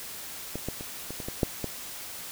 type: clicks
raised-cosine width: 2 ms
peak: -19 / -17 / -25 / -23 / -24 / -20 / -9 / -17 dBFS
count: 8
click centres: 0.556 / 0.686 / 0.809 / 1.106 / 1.202 / 1.285 / 1.432 / 1.643 s
effects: white hiss -40 dBFS RMS until 2.31 s